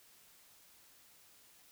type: silence
effects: white hiss -63 dBFS RMS until 1.71 s